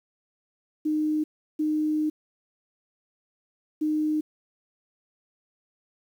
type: tone bursts at uneven times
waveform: sine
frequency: 306.7 Hz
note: D#4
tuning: 25 cents flat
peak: -22 dBFS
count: 3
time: 0.85-1.24 / 1.59-2.1 / 3.81-4.21 s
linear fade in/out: 10 ms
effects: 9-bit